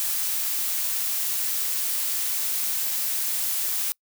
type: noise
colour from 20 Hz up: blue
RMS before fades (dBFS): -26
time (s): 0-3.92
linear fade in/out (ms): 0
effects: noise-tail reverb RT60 0.1 s tail -26 dB re dry